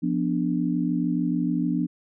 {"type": "chord", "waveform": "sine", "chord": "B diminished", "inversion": "second", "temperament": "equal", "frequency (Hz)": [174.61, 246.9, 293.7], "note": ["F3", "B3", "D4"], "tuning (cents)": [0, 0, 0], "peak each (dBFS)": -26, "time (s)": [0.02, 1.87], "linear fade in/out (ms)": 20, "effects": []}